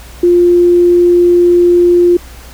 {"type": "tone", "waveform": "sine", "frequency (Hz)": 350.6, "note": "F4", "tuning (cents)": 7, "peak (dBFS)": -4, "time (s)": [0.23, 2.17], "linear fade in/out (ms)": 5, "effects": ["added 60 Hz sine -32 dBFS peak until 2.53 s", "pink hiss -36 dBFS RMS until 2.53 s"]}